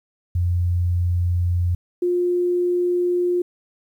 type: tone pair in turn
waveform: sine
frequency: 88 / 354.6 Hz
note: F2 / F4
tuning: +14 / +26 cents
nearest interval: 2 octaves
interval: 2412 cents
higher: second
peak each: -17 dBFS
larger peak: neither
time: 0.35-1.75 / 2.02-3.42 s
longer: neither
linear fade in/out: 5 ms
effects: 9-bit